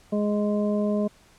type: harmonic tone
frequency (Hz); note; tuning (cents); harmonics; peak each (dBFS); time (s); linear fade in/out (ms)
208; G#3; +3; 1 / 2 / 3 / 5; -23 / -29 / -28 / -41; 0.12-1.08; 10
effects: pink hiss -56 dBFS RMS until 1.38 s + low-pass 10000 Hz 12 dB/octave